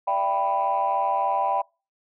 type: chord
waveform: sine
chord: E minor seventh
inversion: third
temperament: equal with one note detuned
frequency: 587.3 / 670.8 / 784 / 987.8 Hz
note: D5 / E5 / G5 / B5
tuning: 0 / +30 / 0 / 0 cents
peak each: -29 / -29 / -23 / -24 dBFS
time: 0.07-1.62 s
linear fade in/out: 10 ms
effects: noise-tail reverb RT60 0.3 s tail -25 dB re dry + tanh soft clip ceiling -14 dBFS